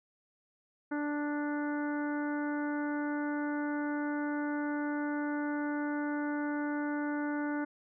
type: harmonic tone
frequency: 293.7 Hz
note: D4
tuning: in tune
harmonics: 1 / 2 / 3 / 4 / 5 / 6 / 7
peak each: -32 / -42 / -42 / -48 / -41 / -50 / -53 dBFS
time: 0.91-7.65 s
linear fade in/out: 10 ms
effects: none